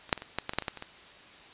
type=clicks; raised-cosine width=0.3 ms; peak=-29 / -6 / -24 / -24 / -12 / -15 / -19 / -9 / -21 / -14 / -25 / -22 dBFS; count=12; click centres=0.093 / 0.128 / 0.177 / 0.221 / 0.386 / 0.494 / 0.535 / 0.586 / 0.623 / 0.682 / 0.773 / 0.824 s; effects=white hiss -51 dBFS RMS until 1.53 s + resampled to 8000 Hz